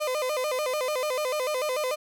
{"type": "tone with vibrato", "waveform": "35% pulse", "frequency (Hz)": 556, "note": "C#5", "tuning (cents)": 5, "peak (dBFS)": -24, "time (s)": [0, 1.96], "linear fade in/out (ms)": 20, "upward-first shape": "square", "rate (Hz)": 6.8, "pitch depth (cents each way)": 150, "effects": []}